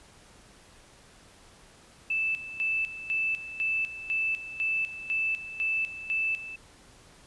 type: tone with tremolo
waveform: sine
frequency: 2637 Hz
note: E7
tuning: in tune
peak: -25 dBFS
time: 2.1-6.56 s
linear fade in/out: 5 ms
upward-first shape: square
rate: 2 Hz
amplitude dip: 75%
effects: pink hiss -55 dBFS RMS until 7.26 s + resampled to 24000 Hz